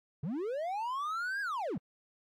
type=linear two-way sweep; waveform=triangle; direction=up then down; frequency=128.3 to 1662 to 128.3 Hz; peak=-31 dBFS; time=0.23-1.78 s; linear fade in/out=5 ms; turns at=1.41 s; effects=AAC 64 kbps